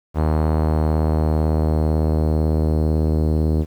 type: tone with low-pass filter sweep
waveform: sawtooth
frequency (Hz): 78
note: D#2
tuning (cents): +5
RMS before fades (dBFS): -18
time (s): 0.14-3.66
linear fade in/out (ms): 50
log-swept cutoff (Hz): 980 to 410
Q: 1.2
effects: 8-bit